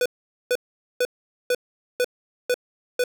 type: tone bursts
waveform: square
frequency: 495 Hz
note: B4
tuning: 4 cents sharp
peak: -19 dBFS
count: 7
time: 0.01-3.039 s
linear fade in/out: 2 ms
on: 47 ms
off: 450 ms
effects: none